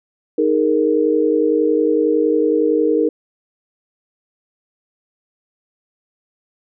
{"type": "chord", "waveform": "sine", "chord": "D# suspended fourth", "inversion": "none", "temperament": "equal", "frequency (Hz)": [311.1, 415.3, 466.2], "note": ["D#4", "G#4", "A#4"], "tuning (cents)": [0, 0, 0], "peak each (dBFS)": [-17, -19, -16], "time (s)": [0.38, 3.09], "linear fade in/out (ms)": 5, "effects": []}